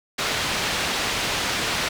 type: low-pass noise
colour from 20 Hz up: white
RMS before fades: -25 dBFS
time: 0.18-1.89 s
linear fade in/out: 10 ms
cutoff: 4000 Hz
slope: 12 dB/octave
effects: none